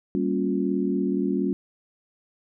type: chord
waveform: sine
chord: G half-diminished seventh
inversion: none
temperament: equal with one note detuned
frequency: 196 / 233.1 / 277.2 / 356.6 Hz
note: G3 / Bb3 / Db4 / F4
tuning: 0 / 0 / 0 / +36 cents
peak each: -26 / -30 / -26 / -28 dBFS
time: 0.15-1.53 s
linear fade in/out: 0 ms
effects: none